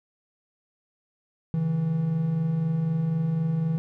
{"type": "tone pair together", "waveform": "triangle", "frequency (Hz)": [138.59, 162.57], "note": ["C#3", "E3"], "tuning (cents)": [0, -24], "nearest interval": "minor third", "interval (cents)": 276, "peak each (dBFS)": [-30, -21], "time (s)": [1.54, 3.78], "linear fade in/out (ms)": 0, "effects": []}